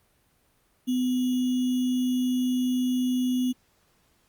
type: tone with sample-and-hold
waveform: sine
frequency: 252.1 Hz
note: B3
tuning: 36 cents sharp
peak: -22 dBFS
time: 0.87-3.53 s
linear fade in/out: 20 ms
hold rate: 3150 Hz
effects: pink hiss -66 dBFS RMS until 4.28 s + Opus 32 kbps